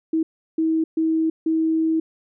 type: tone bursts at uneven times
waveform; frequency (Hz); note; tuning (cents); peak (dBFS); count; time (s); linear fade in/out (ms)
sine; 321.3; E4; -44; -17; 4; 0.13-0.23 / 0.58-0.84 / 0.97-1.3 / 1.46-2; 5
effects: none